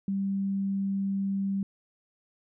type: tone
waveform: sine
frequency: 196 Hz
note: G3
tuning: in tune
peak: -26 dBFS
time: 0.08-1.63 s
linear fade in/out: 2 ms
effects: none